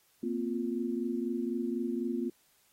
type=chord; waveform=sine; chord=Bb suspended second; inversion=none; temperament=equal with one note detuned; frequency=233.1 / 257.1 / 349.2 Hz; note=Bb3 / C4 / F4; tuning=0 / -30 / 0 cents; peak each=-34 / -35 / -35 dBFS; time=0.23-2.3 s; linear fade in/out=5 ms; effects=white hiss -68 dBFS RMS until 2.72 s + AAC 48 kbps